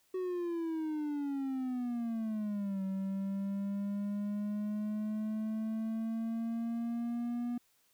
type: exponential two-way sweep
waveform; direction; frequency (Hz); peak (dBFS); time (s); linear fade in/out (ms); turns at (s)
triangle; down then up; 374.3 to 191.2 to 241.9; -31; 0.14-7.58; 5; 2.83
effects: white hiss -71 dBFS RMS until 7.93 s